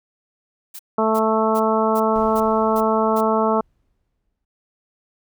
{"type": "noise bursts", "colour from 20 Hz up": "blue", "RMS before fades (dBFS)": -35, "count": 7, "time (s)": [0.74, 3.211], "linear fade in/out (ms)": 10, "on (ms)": 53, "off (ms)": 350}
{"type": "harmonic tone", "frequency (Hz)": 220, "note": "A3", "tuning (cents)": 0, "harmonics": [1, 2, 3, 4, 5, 6], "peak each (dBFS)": [-22, -21, -22, -23, -24, -26], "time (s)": [0.98, 3.61], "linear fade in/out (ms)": 5}
{"type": "noise with exponential decay", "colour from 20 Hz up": "brown", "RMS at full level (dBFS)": -36, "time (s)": [2.15, 4.45], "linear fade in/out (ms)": 5, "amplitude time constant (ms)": 500}
{"effects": []}